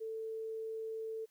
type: tone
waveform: sine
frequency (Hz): 444.1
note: A4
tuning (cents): +16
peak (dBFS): -38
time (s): 0-1.26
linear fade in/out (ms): 20
effects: white hiss -74 dBFS RMS until 1.3 s